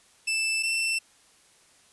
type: tone pair in turn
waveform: sawtooth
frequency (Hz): 2645 / 2679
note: E7 / E7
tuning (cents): +5 / +27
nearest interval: unison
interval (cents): 22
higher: second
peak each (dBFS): -21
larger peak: neither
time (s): 0.27-0.63 / 0.63-0.99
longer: neither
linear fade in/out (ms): 10
effects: white hiss -59 dBFS RMS until 1.92 s + resampled to 24000 Hz